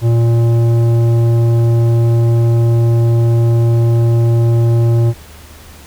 sine tone with tanh clipping, 116.54 Hz, A#2, in tune, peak -10 dBFS, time 0.01-5.14 s, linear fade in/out 50 ms, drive 12 dB, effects added 76 Hz sine -38 dBFS peak until 5.86 s + pink hiss -39 dBFS RMS until 5.86 s

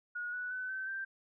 sine tone with pitch steps, 1448 / 1477.6 / 1507.7 / 1538.5 / 1570 Hz, F#6 / F#6 / F#6 / G6 / G6, -38 / -3 / +32 / -33 / +2 cents, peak -36 dBFS, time 0.15-1.05 s, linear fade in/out 10 ms, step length 180 ms, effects none

